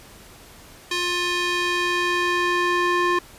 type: tone with band-pass filter sweep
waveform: square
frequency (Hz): 353.3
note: F4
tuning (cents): +20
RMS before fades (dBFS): -22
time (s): 0.91-3.19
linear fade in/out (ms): 5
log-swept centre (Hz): 3500 to 1300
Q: 0.97
effects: pink hiss -46 dBFS RMS until 3.38 s + resampled to 32000 Hz